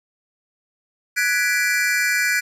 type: chord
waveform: square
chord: G# half-diminished seventh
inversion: third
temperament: equal with one note detuned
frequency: 1480 / 1673.7 / 1975.5 / 2349 Hz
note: F#6 / G#6 / B6 / D7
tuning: 0 / +13 / 0 / 0 cents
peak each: -24 dBFS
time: 1.16-2.41 s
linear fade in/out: 20 ms
effects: resampled to 32000 Hz + 9-bit